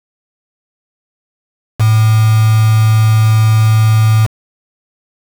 sine tone with quantisation, 109.7 Hz, A2, 5 cents flat, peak -6 dBFS, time 1.79-4.27 s, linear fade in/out 20 ms, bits 3, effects none

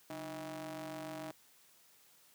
sawtooth ring-modulated tone, 164.81 Hz, E3, in tune, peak -35 dBFS, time 0.1-1.31 s, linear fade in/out 0 ms, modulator 471 Hz, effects white hiss -65 dBFS RMS until 2.34 s + high-pass 100 Hz 12 dB/octave

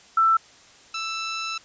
sine / 15% pulse tone pair in turn, 1330 / 1324.2 Hz, E6 / E6, +15 / +7 cents, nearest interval unison, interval 8 cents, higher first, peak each -15 / -21 dBFS, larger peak first, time 0.17-0.37 / 0.94-1.58 s, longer second, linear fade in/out 5 ms, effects white hiss -51 dBFS RMS until 1.64 s + resampled to 16000 Hz

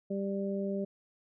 harmonic tone, 197.2 Hz, G3, 11 cents sharp, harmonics 1 / 2 / 3, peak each -33 / -36 / -38 dBFS, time 0.1-0.85 s, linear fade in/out 10 ms, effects none

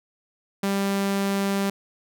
sawtooth tone, 197.5 Hz, G3, 13 cents sharp, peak -18 dBFS, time 0.63-1.7 s, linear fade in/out 5 ms, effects none

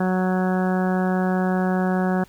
harmonic tone, 185 Hz, F#3, in tune, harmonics 1 / 2 / 3 / 4 / 5 / 6 / 7 / 8 / 9, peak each -20 / -27 / -30 / -28 / -35 / -37 / -38 / -35 / -35 dBFS, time 0-2.24 s, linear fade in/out 5 ms, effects pink hiss -53 dBFS RMS until 2.28 s

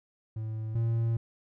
triangle tone pair in turn, 110 / 114.8 Hz, A2 / A#2, 0 / -26 cents, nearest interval minor second, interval 74 cents, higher second, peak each -30 / -23 dBFS, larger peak second, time 0.36-0.75 / 0.75-1.17 s, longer second, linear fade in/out 5 ms, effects none

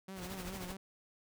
sawtooth tone with vibrato, 185.5 Hz, F#3, 5 cents sharp, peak -40 dBFS, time 0.08-0.77 s, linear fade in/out 5 ms, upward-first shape sine, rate 4.8 Hz, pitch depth 71 cents each way
pink noise with tremolo, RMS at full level -43 dBFS, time 0.15-0.76 s, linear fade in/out 50 ms, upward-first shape triangle, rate 13 Hz, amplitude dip 70%
effects none

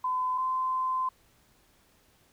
sine tone pair in turn, 1016 / 1032 Hz, B5 / C6, +49 / -24 cents, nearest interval unison, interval 27 cents, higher second, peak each -26 dBFS, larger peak neither, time 0.04-0.38 / 0.38-1.09 s, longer second, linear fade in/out 5 ms, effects pink hiss -64 dBFS RMS until 2.32 s

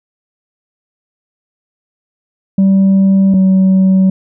sine tone pair in turn, 193.5 / 189.52 Hz, G3 / F#3, -22 / +42 cents, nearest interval unison, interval 36 cents, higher first, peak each -3 dBFS, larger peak neither, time 2.58-3.34 / 3.34-4.1 s, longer neither, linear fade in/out 5 ms, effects tanh soft clip ceiling -5 dBFS

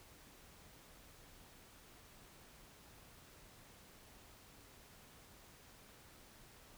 silence, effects pink hiss -61 dBFS RMS until 6.77 s

